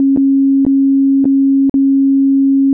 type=tone with dropouts; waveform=sine; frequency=272.8 Hz; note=C#4; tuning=28 cents flat; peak=-7 dBFS; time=0-2.73 s; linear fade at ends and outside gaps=1 ms; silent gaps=0.163-0.173 / 0.651-0.665 / 1.244-1.254 / 1.696-1.741 s; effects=none